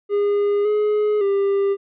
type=tone with pitch steps; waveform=triangle; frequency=408.3 / 421 / 397 Hz; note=G#4 / G#4 / G4; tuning=-29 / +24 / +22 cents; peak=-14 dBFS; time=0.09-1.77 s; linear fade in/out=50 ms; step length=560 ms; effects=resampled to 8000 Hz